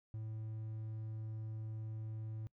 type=tone; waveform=triangle; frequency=109.7 Hz; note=A2; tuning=5 cents flat; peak=-39 dBFS; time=0.14-2.47 s; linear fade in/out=0 ms; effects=noise-tail reverb RT60 0.1 s tail -25 dB re dry